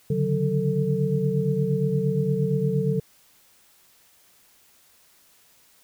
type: tone cluster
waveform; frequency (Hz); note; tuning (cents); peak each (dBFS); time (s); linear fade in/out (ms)
sine; 140.3 / 148.9 / 185 / 444.4; C#3 / D3 / F#3 / A4; +21 / +24 / 0 / +17; -26; 0.1-3; 5
effects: white hiss -58 dBFS RMS until 5.83 s